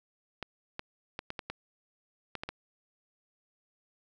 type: clicks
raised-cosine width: 0.3 ms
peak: -20 dBFS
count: 9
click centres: 0.427 / 0.794 / 1.191 / 1.304 / 1.392 / 1.5 / 2.353 / 2.435 / 2.49 s
effects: none